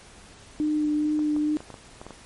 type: tone with vibrato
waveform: sine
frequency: 301.6 Hz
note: D4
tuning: 46 cents sharp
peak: -21 dBFS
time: 0.6-1.57 s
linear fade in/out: 0 ms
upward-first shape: sine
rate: 2.3 Hz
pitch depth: 13 cents each way
type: clicks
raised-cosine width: 1 ms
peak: -25 dBFS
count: 8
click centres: 1.192 / 1.364 / 1.605 / 1.703 / 1.742 / 2.015 / 2.066 / 2.107 s
effects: pink hiss -49 dBFS RMS until 2.25 s + MP3 48 kbps